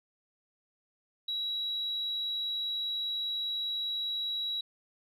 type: tone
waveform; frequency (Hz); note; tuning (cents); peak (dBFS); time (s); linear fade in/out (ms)
sine; 3885; B7; -29; -30; 1.28-4.61; 5
effects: tanh soft clip ceiling -26 dBFS